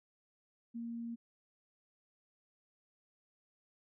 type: tone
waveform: sine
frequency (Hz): 233.1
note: A#3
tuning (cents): 0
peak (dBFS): -39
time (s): 0.74-1.16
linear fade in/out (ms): 20
effects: none